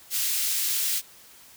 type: high-pass noise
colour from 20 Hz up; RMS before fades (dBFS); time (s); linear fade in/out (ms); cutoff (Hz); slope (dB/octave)
white; -26; 0.1-1.02; 50; 2700; 12
effects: white hiss -51 dBFS RMS until 1.56 s